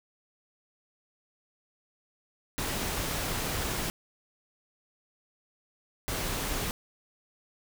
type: noise bursts at uneven times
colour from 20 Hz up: pink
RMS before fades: -32 dBFS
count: 2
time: 2.58-3.9 / 6.08-6.71 s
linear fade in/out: 0 ms
effects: none